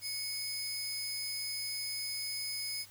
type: tone pair together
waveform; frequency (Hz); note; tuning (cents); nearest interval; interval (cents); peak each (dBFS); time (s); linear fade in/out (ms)
sawtooth; 2205 / 5028; C#7 / D#8; -10 / +17; octave + major second; 1427; -39 / -34; 0.01-2.86; 50
effects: added 99 Hz sine -63 dBFS peak until 2.9 s + white hiss -57 dBFS RMS until 2.9 s